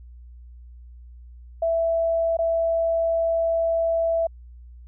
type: tone with dropouts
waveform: sine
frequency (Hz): 662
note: E5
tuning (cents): +7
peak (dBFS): -19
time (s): 1.62-4.27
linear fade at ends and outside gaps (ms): 5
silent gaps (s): 2.37-2.388
effects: added 60 Hz sine -41 dBFS peak until 4.87 s